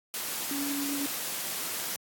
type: tone in noise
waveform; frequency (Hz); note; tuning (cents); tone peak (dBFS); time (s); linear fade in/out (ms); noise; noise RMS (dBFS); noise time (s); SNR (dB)
sine; 282.4; C#4; +32; -31; 0.51-1.06; 0; white; -34; 0.14-1.96; 0
effects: high-pass 150 Hz 12 dB/octave + AAC 64 kbps